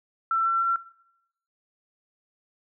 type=tone with pitch steps; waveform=sine; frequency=1340 / 1349.3 / 1358.7 Hz; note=E6 / E6 / F6; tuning=+28 / +40 / -48 cents; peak=-21 dBFS; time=0.31-0.76 s; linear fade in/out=2 ms; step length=150 ms; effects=noise-tail reverb RT60 0.8 s tail -19 dB re dry